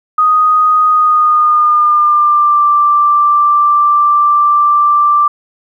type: tone with pitch glide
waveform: sine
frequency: 1244.5 to 1176.7 Hz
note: D#6 to D6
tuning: 0 to +3 cents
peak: -6 dBFS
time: 0.18-5.28 s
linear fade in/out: 5 ms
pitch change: -97 cents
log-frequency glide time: 0.89-2.64 s
effects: 8-bit